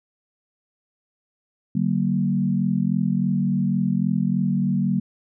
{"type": "chord", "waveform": "sine", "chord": "D augmented", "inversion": "none", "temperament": "equal with one note detuned", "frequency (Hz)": [146.83, 189.54, 233.1], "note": ["D3", "F#3", "A#3"], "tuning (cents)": [0, 42, 0], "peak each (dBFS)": [-25, -21, -24], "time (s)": [1.75, 5], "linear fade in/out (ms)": 5, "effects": []}